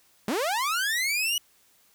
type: linear sweep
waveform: sawtooth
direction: up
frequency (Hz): 185 to 2960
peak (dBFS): -21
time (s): 0.28-1.38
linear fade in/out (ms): 2
effects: white hiss -62 dBFS RMS until 1.94 s